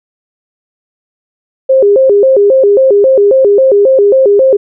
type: tone with vibrato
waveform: sine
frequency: 463.6 Hz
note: A#4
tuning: 10 cents flat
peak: -3 dBFS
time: 1.69-4.57 s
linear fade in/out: 10 ms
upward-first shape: square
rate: 3.7 Hz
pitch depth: 230 cents each way
effects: none